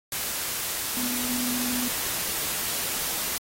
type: tone in noise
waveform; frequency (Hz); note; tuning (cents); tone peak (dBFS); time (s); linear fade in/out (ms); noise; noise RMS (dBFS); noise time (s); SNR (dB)
sine; 246.9; B3; 0; -29; 0.97-1.88; 2; white; -29; 0.12-3.38; -3
effects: AAC 48 kbps